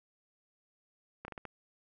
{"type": "slowing click train", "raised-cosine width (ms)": 0.5, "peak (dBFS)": -27, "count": 5, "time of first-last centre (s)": [1.25, 1.453], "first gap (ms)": 31, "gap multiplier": 1.34, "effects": []}